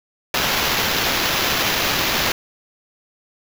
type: noise with sample-and-hold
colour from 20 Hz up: blue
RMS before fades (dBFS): -20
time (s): 0.34-2.32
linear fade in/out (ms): 2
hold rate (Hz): 8820
effects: none